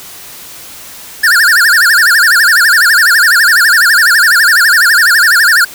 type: tone with vibrato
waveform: square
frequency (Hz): 1600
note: G6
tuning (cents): +35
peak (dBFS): -5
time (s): 1.23-5.65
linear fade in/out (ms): 10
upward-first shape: sine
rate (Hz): 12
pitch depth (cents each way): 240
effects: white hiss -30 dBFS RMS until 5.74 s